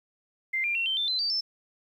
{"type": "tone with pitch steps", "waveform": "sine", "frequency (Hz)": [2089, 2386, 2725, 3112, 3554, 4059, 4636, 5294], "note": ["C7", "D7", "F7", "G7", "A7", "B7", "D8", "E8"], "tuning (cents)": [-3, 27, -43, -13, 17, 47, -23, 7], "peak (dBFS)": -25, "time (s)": [0.53, 1.41], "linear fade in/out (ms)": 10, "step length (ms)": 110, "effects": ["10-bit"]}